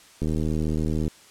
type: click train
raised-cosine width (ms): 3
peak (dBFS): -14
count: 68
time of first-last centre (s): 0.22-1.079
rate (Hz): 78
effects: white hiss -51 dBFS RMS until 1.3 s + low-pass 9000 Hz 12 dB/octave